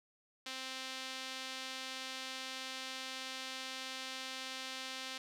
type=tone with band-pass filter; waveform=sawtooth; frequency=261.6 Hz; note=C4; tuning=in tune; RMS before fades=-44 dBFS; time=0.46-5.18 s; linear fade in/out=5 ms; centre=3800 Hz; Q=1.2; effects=none